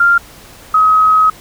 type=tone pair in turn; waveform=sine; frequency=1393 / 1270.5 Hz; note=F6 / D#6; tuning=-5 / +36 cents; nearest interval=major second; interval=159 cents; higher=first; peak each=-6 dBFS; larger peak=neither; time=0-0.18 / 0.74-1.3 s; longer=second; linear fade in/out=5 ms; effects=pink hiss -38 dBFS RMS until 1.4 s